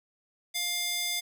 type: tone with high-pass filter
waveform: square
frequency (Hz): 704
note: F5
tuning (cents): +14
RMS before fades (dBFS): -31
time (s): 0.54-1.21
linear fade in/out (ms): 20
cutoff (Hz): 3100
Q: 1
effects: none